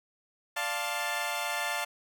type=chord; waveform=15% pulse; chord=D minor seventh; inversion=none; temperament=equal with one note detuned; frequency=587.3 / 698.5 / 880 / 1059.9 Hz; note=D5 / F5 / A5 / C6; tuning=0 / 0 / 0 / +22 cents; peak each=-31 / -28 / -28 / -34 dBFS; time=0.56-1.85 s; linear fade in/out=10 ms; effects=none